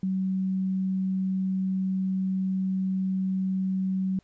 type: tone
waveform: sine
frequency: 189.1 Hz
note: F#3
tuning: 38 cents sharp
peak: -24 dBFS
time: 0.03-4.19 s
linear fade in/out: 2 ms
effects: pink hiss -67 dBFS RMS until 4.23 s + resampled to 16000 Hz